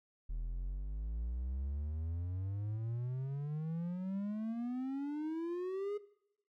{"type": "exponential sweep", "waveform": "triangle", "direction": "up", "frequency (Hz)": [38.89, 420], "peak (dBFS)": -34, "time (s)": [0.29, 5.98], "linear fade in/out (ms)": 10, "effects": ["noise-tail reverb RT60 0.8 s tail -19 dB re dry"]}